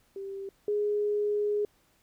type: tone pair in turn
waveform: sine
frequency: 392 / 415.3 Hz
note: G4 / G#4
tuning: 0 / 0 cents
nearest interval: minor second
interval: 100 cents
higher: second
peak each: -35 / -25 dBFS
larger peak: second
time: 0.16-0.49 / 0.68-1.65 s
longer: second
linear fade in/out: 2 ms
effects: pink hiss -67 dBFS RMS until 2.02 s